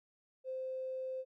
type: tone with tanh clipping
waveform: triangle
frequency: 520 Hz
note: C5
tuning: 11 cents flat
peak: -37 dBFS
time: 0.44-1.25 s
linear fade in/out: 50 ms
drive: 3 dB
effects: none